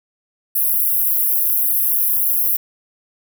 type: high-pass noise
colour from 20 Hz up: pink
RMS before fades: -17 dBFS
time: 0.55-2.57 s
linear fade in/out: 10 ms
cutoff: 11000 Hz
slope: 96 dB/octave
effects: none